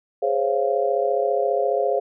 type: chord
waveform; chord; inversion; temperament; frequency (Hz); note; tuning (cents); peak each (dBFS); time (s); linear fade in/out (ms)
sine; Db major seventh; second; just; 415.8 / 519.7 / 554.4 / 693; Ab4 / C5 / Db5 / F5; +2 / -12 / 0 / -14; -24; 0.22-2; 10
effects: none